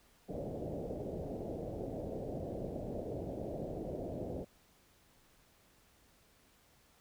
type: low-pass noise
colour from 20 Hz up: white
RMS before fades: -41 dBFS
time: 0.28-4.45 s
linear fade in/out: 20 ms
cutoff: 650 Hz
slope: 48 dB/octave
effects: pink hiss -67 dBFS RMS until 7 s